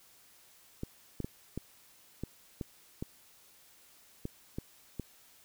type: clicks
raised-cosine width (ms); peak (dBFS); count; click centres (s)
3; -23; 10; 0.834 / 1.203 / 1.245 / 1.576 / 2.236 / 2.612 / 3.025 / 4.254 / 4.585 / 4.997
effects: white hiss -61 dBFS RMS until 5.44 s